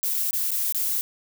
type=noise with dropouts; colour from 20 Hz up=violet; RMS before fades=-25 dBFS; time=0.03-1.01 s; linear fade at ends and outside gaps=0 ms; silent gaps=0.138-0.142 / 0.308-0.331 / 0.507-0.516 / 0.724-0.747 s; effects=none

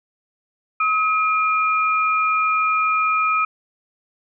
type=tone pair together; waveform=sine; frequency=1276 / 2409 Hz; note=D#6 / D7; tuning=+43 / +43 cents; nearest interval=major seventh; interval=1100 cents; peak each=-17 / -22 dBFS; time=0.8-3.45 s; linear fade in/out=5 ms; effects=none

